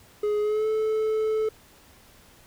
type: tone with pitch glide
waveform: triangle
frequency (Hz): 418.7 to 435.7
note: G#4 to A4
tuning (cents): +14 to -17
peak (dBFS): -20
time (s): 0.23-1.49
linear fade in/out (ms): 5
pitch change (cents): +69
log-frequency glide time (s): 0.41-0.67
effects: pink hiss -54 dBFS RMS until 2.46 s